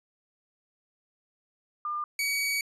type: tone pair in turn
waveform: sine / sawtooth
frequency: 1202 / 2263 Hz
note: D6 / C#7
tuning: +40 / +35 cents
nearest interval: major seventh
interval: 1095 cents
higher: second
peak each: -29 / -23 dBFS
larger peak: second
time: 1.85-2.04 / 2.19-2.61 s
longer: second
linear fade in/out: 2 ms
effects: resampled to 32000 Hz